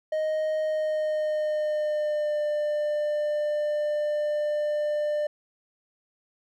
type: tone with pitch glide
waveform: triangle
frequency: 622.3 to 597 Hz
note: D#5 to D5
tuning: 0 to +28 cents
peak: -22 dBFS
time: 0.12-5.27 s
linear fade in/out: 5 ms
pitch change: -72 cents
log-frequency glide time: 0.61-2.42 s
effects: none